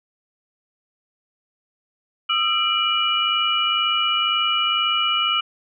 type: tone cluster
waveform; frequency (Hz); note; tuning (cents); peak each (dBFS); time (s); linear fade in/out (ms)
sine; 1240 / 1342 / 2371 / 2934; D#6 / E6 / D7 / F#7; -6 / +31 / +16 / -15; -26 / -24 / -26 / -20; 2.29-5.41; 10
effects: none